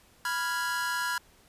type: chord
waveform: 45% pulse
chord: F diminished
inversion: second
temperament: equal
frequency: 987.8 / 1396.9 / 1661.2 Hz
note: Cb6 / F6 / Ab6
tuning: 0 / 0 / 0 cents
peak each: -33 dBFS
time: 0.25-1.18 s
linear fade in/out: 2 ms
effects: pink hiss -60 dBFS RMS until 1.48 s + resampled to 32000 Hz